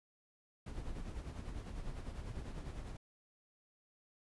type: noise with tremolo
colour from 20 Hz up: brown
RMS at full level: -42 dBFS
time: 0.66-2.97 s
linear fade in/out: 5 ms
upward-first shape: sine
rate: 10 Hz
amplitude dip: 50%
effects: resampled to 24000 Hz